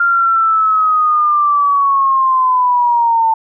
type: linear sweep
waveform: sine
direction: down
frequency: 1396.9 to 890 Hz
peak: -9 dBFS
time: 0-3.34 s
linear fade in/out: 5 ms
effects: none